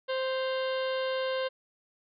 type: harmonic tone with a mistuned harmonic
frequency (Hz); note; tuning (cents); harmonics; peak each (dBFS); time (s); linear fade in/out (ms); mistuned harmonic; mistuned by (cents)
523; C5; -1; 1 / 2 / 3 / 4 / 5 / 6 / 7 / 8 / 9; -29 / -38 / -39 / -45 / -44 / -44 / -45 / -47 / -53; 0.08-1.49; 20; 5; +110
effects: none